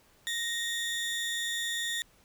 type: tone pair together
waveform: 30% pulse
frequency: 1864.7 / 3520 Hz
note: A#6 / A7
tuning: 0 / 0 cents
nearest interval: major seventh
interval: 1100 cents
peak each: -30 / -32 dBFS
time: 0.27-2.02 s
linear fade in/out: 0 ms
effects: pink hiss -63 dBFS RMS until 2.24 s